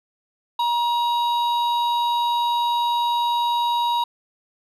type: tone pair together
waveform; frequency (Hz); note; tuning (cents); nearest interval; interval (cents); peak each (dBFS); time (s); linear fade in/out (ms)
triangle; 950 / 3800; A#5 / A#7; +33 / +33; 2 octaves; 2400; -17 / -27; 0.59-4.04; 5
effects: none